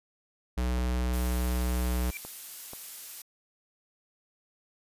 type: tone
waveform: square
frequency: 61.74 Hz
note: B1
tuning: in tune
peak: -27 dBFS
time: 0.57-2.11 s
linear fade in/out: 10 ms
type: clicks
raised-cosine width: 1 ms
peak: -28 dBFS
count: 3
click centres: 0.783 / 2.25 / 2.734 s
type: noise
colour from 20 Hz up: blue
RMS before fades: -41 dBFS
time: 1.13-3.22 s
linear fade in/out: 5 ms
type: tone with exponential growth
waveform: triangle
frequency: 2349 Hz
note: D7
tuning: in tune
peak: -31 dBFS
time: 2.05-2.17 s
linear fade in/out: 0 ms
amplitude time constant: 25 ms
effects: resampled to 32000 Hz